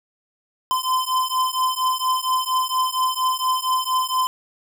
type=beating tone pair; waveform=square; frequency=1025 / 1029.3 Hz; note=C6 / C6; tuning=-36 / -29 cents; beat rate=4.3 Hz; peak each=-23 dBFS; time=0.71-4.27 s; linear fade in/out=0 ms; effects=none